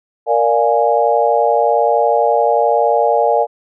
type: chord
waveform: sine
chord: Bb dominant seventh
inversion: none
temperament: equal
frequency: 466.2 / 587.3 / 698.5 / 830.6 Hz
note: Bb4 / D5 / F5 / Ab5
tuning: 0 / 0 / 0 / 0 cents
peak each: -16 dBFS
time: 0.26-3.47 s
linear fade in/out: 50 ms
effects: none